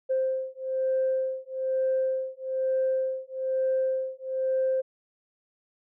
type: beating tone pair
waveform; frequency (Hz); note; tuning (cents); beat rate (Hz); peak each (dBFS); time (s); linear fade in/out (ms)
sine; 523.3 / 524.4; C5 / C5; 0 / +4; 1.1; -27; 0.09-4.82; 20
effects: tanh soft clip ceiling -18 dBFS